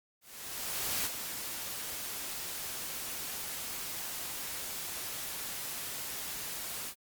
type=noise with ADSR envelope; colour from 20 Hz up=white; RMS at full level=-32 dBFS; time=0.21-6.95 s; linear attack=840 ms; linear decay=32 ms; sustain=-7 dB; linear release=74 ms; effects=Opus 48 kbps